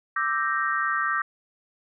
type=chord; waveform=sine; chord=E half-diminished seventh; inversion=third; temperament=equal; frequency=1174.7 / 1318.5 / 1568 / 1864.7 Hz; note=D6 / E6 / G6 / Bb6; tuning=0 / 0 / 0 / 0 cents; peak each=-27 / -29 / -28 / -29 dBFS; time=0.16-1.22 s; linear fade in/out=5 ms; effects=none